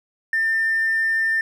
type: tone with hard clipping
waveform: sine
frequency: 1797 Hz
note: A6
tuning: 36 cents sharp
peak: -18 dBFS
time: 0.33-1.41 s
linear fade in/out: 2 ms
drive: 1 dB
effects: none